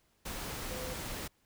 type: tone in noise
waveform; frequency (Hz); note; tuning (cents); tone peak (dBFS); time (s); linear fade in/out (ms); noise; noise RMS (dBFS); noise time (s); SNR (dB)
sine; 510; C5; -44; -42; 0.7-0.94; 10; pink; -40; 0.25-1.28; -5
effects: pink hiss -72 dBFS RMS until 1.45 s